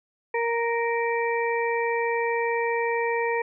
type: harmonic tone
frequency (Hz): 466.2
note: A#4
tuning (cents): 0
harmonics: 1 / 2 / 4 / 5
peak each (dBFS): -25 / -28 / -31 / -32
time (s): 0.34-3.42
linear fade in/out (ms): 5
effects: none